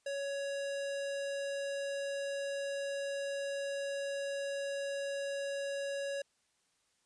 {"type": "tone", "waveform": "square", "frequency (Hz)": 558, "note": "C#5", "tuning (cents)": 11, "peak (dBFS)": -36, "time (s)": [0.06, 6.22], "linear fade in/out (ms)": 5, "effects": ["white hiss -75 dBFS RMS until 7.05 s", "resampled to 22050 Hz"]}